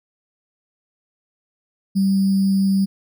sine tone with sample-and-hold, 194.2 Hz, G3, 16 cents flat, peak -14 dBFS, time 1.95-2.86 s, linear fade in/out 20 ms, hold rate 4900 Hz, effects none

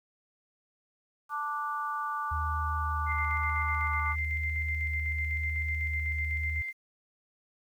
harmonic tone, 293.7 Hz, D4, in tune, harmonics 3 / 4 / 5, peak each -37 / -32 / -39 dBFS, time 1.29-4.16 s, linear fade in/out 50 ms
sine tone with vibrato, 77.78 Hz, D#2, in tune, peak -31 dBFS, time 2.31-6.62 s, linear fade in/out 10 ms, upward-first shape square, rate 0.98 Hz, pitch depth 8 cents each way
sine tone with tremolo, 2089 Hz, C7, 3 cents flat, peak -30 dBFS, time 3.06-6.73 s, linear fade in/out 50 ms, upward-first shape square, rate 8 Hz, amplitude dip 35%
effects 10-bit

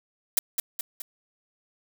blue noise with echo, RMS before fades -21 dBFS, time 0.37-0.39 s, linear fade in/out 2 ms, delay 210 ms, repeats 3, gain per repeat -5 dB, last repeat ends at 1.02 s, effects none

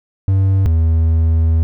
triangle tone pair in turn, 96.4 / 81.06 Hz, G2 / E2, -28 / -29 cents, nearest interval minor third, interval 301 cents, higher first, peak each -8 dBFS, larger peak neither, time 0.28-0.66 / 0.66-1.63 s, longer second, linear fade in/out 0 ms, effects none

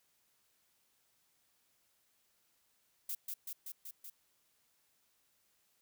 violet noise with echo, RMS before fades -39 dBFS, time 3.09-3.15 s, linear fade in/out 5 ms, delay 190 ms, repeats 5, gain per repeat -2 dB, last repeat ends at 4.1 s, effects white hiss -75 dBFS RMS until 5.81 s

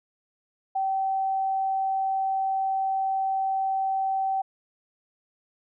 sine tone, 771 Hz, G5, 29 cents flat, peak -23 dBFS, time 0.75-4.42 s, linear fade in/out 10 ms, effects none

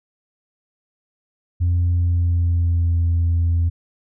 sine tone with pitch glide, 87.31 to 84.63 Hz, F2 to E2, 0 to +46 cents, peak -13 dBFS, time 1.6-3.7 s, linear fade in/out 20 ms, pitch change -54 cents, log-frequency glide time 1.91-2.96 s, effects tanh soft clip ceiling -13 dBFS

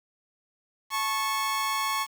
sawtooth tone pair together, 873.1 / 1100 Hz, A5 / C#6, -14 / -14 cents, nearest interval major third, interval 400 cents, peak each -29 / -23 dBFS, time 0.9-2.07 s, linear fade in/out 50 ms, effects 8-bit

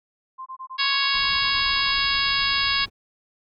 sine tone bursts, 1046.5 Hz, C6, in tune, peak -32 dBFS, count 15, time 0.38-1.932 s, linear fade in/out 20 ms, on 82 ms, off 23 ms
harmonic tone, 554.4 Hz, C#5, in tune, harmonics 2 / 3 / 4 / 5 / 6 / 7 / 8 / 9, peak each -28 / -28 / -28 / -28 / -28 / -28 / -28 / -28 dBFS, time 0.78-2.86 s, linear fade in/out 20 ms
brown noise, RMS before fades -41 dBFS, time 1.13-2.9 s, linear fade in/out 20 ms
effects none

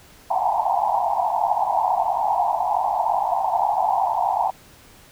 pink band-pass noise, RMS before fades -21 dBFS, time 0.3-4.51 s, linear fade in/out 10 ms, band 690 to 960 Hz, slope 96 dB/octave, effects pink hiss -49 dBFS RMS until 5.11 s

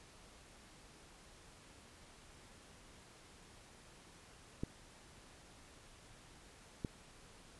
clicks, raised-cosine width 3 ms, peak -25 dBFS, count 2, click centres 4.635 / 6.848 s, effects pink hiss -60 dBFS RMS until 7.59 s + resampled to 24000 Hz

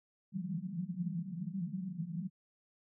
pink band-pass noise, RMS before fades -39 dBFS, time 0.32-2.3 s, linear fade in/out 50 ms, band 160 to 200 Hz, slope 96 dB/octave, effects none

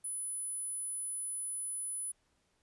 sine tone, 10000 Hz, D#9, 8 cents sharp, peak -35 dBFS, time 0.04-2.12 s, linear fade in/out 10 ms, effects pink hiss -75 dBFS RMS until 2.62 s + resampled to 24000 Hz

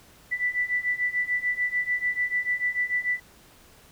sine beating tone pair, 1973 / 1979.8 Hz, B6 / B6, -2 / +4 cents, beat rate 6.8 Hz, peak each -28 / -26 dBFS, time 0.31-3.2 s, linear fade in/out 20 ms, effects pink hiss -54 dBFS RMS until 3.91 s

